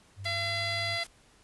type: tone with pitch glide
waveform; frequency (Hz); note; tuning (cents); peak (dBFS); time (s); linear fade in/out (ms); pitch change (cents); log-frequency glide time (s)
sine; 98 to 102.22; G2 to G#2; 0 to -27; -38; 0.16-0.99; 50; +73; 0.28-0.52
type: noise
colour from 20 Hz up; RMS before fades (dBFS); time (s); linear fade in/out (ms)
white; -46; 0.24-1.07; 5
type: harmonic tone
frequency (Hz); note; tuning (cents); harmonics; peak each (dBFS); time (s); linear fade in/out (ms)
680; F5; -46; 1 / 2 / 3 / 4 / 5 / 6 / 7; -37 / -43 / -33 / -45 / -38 / -38 / -38; 0.25-1.04; 10
effects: pink hiss -61 dBFS RMS until 1.43 s + resampled to 24000 Hz